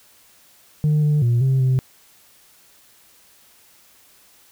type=tone with pitch steps; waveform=sine; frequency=151.3 / 149.1 / 119.2 / 132.8 / 129.8 Hz; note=D#3 / D3 / A#2 / C3 / C3; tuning=-48 / +27 / +39 / +26 / -13 cents; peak=-12 dBFS; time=0.84-1.79 s; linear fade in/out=0 ms; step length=190 ms; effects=tanh soft clip ceiling -13 dBFS + white hiss -53 dBFS RMS until 4.51 s